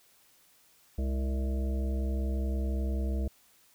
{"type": "harmonic tone with a mistuned harmonic", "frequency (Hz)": 65.41, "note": "C2", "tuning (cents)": 0, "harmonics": [1, 3, 5, 7, 9, 10], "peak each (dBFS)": [-28, -38, -42, -45, -47, -48], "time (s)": [0.98, 3.28], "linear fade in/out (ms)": 5, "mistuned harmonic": 3, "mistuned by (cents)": 96, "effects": ["white hiss -63 dBFS RMS until 3.74 s"]}